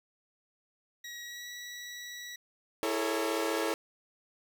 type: tone with pitch glide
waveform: 20% pulse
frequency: 1909 to 1941.2 Hz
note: A#6 to B6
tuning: +41 to -30 cents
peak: -36 dBFS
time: 1.04-2.36 s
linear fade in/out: 5 ms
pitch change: +29 cents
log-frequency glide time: 1.24-1.49 s
type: chord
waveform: sawtooth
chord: A major seventh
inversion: second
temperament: equal with one note detuned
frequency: 329.6 / 415.3 / 450.3 / 554.4 Hz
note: E4 / G#4 / A4 / C#5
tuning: 0 / 0 / +40 / 0 cents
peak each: -30 / -33 / -30 / -32 dBFS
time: 2.83-3.74 s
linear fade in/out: 0 ms
effects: none